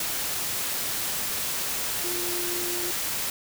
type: tone in noise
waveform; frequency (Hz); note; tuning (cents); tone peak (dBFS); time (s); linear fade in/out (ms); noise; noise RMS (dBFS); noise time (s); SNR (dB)
sine; 351; F4; +9; -33; 2.04-2.91; 2; white; -29; 0-3.3; -7
effects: none